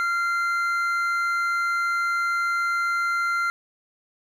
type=tone pair together; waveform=triangle; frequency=1383.7 / 2077 Hz; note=F6 / C7; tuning=-16 / -13 cents; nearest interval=perfect fifth; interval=703 cents; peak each=-20 / -29 dBFS; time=0-3.5 s; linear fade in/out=0 ms; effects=none